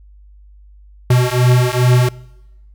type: beating tone pair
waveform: square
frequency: 123.3 / 125.7 Hz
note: B2 / B2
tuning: -2 / +31 cents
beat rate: 2.4 Hz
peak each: -14 dBFS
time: 1.1-2.09 s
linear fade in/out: 5 ms
effects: noise-tail reverb RT60 1.0 s tail -23 dB re dry + added 50 Hz sine -40 dBFS peak until 2.74 s